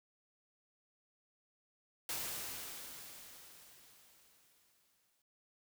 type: noise with exponential decay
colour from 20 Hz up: white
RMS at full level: -39 dBFS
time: 2.09-5.22 s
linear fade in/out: 2 ms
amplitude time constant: 680 ms
effects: none